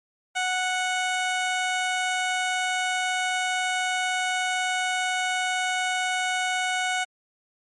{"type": "tone", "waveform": "15% pulse", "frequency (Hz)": 738, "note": "F#5", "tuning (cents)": -5, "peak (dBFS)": -17, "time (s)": [0.35, 7.05], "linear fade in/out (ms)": 20, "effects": ["MP3 48 kbps"]}